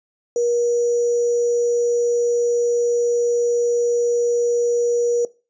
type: tone with sample-and-hold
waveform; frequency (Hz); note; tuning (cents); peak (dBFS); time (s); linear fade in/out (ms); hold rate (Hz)
sine; 477; A#4; +40; -16; 0.36-5.25; 2; 6300
effects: noise-tail reverb RT60 0.3 s tail -19 dB re dry + resampled to 16000 Hz